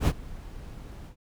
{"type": "noise with ADSR envelope", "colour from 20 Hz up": "brown", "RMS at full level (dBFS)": -17, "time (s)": [0, 1.16], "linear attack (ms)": 74, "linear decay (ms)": 48, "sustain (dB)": -24, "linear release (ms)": 95, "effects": []}